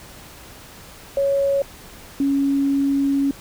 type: tone pair in turn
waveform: sine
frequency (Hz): 555 / 277.5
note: C#5 / C#4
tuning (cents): +2 / +2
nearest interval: octave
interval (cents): 1200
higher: first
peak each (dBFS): -16 / -16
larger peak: neither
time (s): 1.17-1.62 / 2.2-3.31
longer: second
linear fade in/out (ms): 2
effects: pink hiss -42 dBFS RMS until 3.4 s